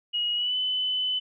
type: tone with pitch glide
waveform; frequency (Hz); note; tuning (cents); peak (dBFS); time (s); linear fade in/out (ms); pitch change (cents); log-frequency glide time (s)
sine; 2894 to 3015; F#7 to F#7; -39 to +32; -24; 0.13-1.2; 20; +71; 0.35-0.56
effects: none